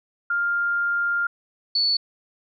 sine tone pair in turn, 1401 / 4448 Hz, F6 / C#8, +5 / +5 cents, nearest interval octave + minor sixth, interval 2000 cents, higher second, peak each -20 / -18 dBFS, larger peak second, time 0.3-1.27 / 1.75-1.97 s, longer first, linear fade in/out 5 ms, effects none

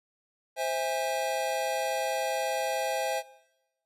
square chord, C augmented, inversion none, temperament just, 523.3 / 654.1 / 817.6 Hz, C5 / E5 / G#5, 0 / -14 / -27 cents, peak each -33 dBFS, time 0.56-3.23 s, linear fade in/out 50 ms, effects noise-tail reverb RT60 1.0 s tail -20 dB re dry + resampled to 32000 Hz

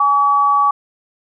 sine tone pair together, 830.1 / 1140 Hz, G#5 / C#6, -1 / +48 cents, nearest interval perfect fourth, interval 549 cents, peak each -18 / -11 dBFS, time 0-0.71 s, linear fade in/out 5 ms, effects none

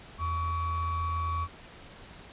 triangle ring-modulated tone, 604 Hz, D5, 48 cents sharp, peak -23 dBFS, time 0.18-1.48 s, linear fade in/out 50 ms, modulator 521 Hz, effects pink hiss -49 dBFS RMS until 2.32 s + resampled to 8000 Hz

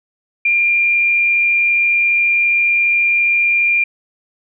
sine tone with frequency modulation, 2396 Hz, D7, 34 cents sharp, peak -11 dBFS, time 0.45-3.84 s, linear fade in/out 5 ms, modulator 74.7 Hz, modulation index 0.44, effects none

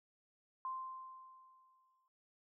sine tone with exponential decay, 1044 Hz, C6, 4 cents flat, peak -38 dBFS, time 0.65-2.08 s, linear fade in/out 1 ms, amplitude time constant 310 ms, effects noise-tail reverb RT60 0.4 s tail -24 dB re dry

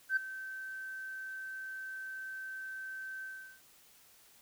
sine tone with ADSR envelope, 1546 Hz, G6, 24 cents flat, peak -24 dBFS, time 0.09-3.61 s, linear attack 75 ms, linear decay 10 ms, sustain -16 dB, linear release 380 ms, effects tanh soft clip ceiling -22 dBFS + white hiss -62 dBFS RMS until 4.41 s

